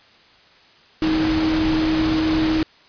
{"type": "tone in noise", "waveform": "sine", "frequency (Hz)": 316.1, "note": "D#4", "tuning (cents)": 27, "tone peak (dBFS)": -17, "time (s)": [1.02, 2.63], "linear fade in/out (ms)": 2, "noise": "pink", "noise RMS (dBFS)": -25, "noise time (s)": [1.02, 2.63], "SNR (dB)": 5, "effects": ["white hiss -51 dBFS RMS until 2.88 s", "resampled to 11025 Hz"]}